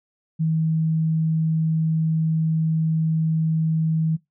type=tone; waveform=sine; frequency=160 Hz; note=D#3; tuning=49 cents sharp; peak=-18 dBFS; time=0.39-4.17 s; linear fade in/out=20 ms; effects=noise-tail reverb RT60 0.2 s tail -23 dB re dry